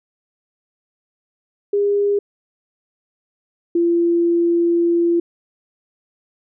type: tone pair in turn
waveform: sine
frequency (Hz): 406 / 341.4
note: G#4 / F4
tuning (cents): -39 / -39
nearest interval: minor third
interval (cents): 300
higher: first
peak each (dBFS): -14 / -13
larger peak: second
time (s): 1.73-2.19 / 3.75-5.2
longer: second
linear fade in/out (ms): 5
effects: none

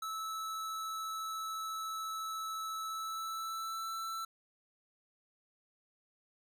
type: tone with pitch glide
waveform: square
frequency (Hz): 1307 to 1331.4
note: E6 to E6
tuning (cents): -15 to +17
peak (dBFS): -38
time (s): 0.02-4.25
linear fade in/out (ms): 5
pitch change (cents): +32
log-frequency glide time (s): 2.82-3.95
effects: none

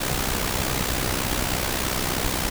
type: noise with amplitude modulation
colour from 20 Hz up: pink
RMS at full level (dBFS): -22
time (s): 0-2.5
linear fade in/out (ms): 10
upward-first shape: sine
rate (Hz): 63.3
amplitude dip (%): 65
effects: none

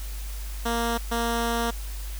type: tone bursts at uneven times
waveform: 10% pulse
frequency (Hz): 233.1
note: A#3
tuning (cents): 0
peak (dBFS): -16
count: 2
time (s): 0.65-0.98 / 1.11-1.71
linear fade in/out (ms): 10
effects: added 50 Hz sine -31 dBFS peak until 2.19 s + white hiss -43 dBFS RMS until 2.19 s

